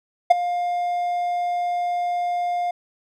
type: tone with ADSR envelope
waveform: triangle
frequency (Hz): 706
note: F5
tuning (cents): +19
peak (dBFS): -4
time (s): 0.3-2.71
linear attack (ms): 11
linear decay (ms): 16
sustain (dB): -15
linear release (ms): 5
effects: none